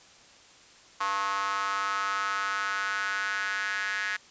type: tone with high-pass filter sweep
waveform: square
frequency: 98.6 Hz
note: G2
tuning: 11 cents sharp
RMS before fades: -30 dBFS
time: 1-4.17 s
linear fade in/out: 10 ms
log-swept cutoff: 1100 to 1700 Hz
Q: 5.3
effects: white hiss -54 dBFS RMS until 4.3 s + resampled to 16000 Hz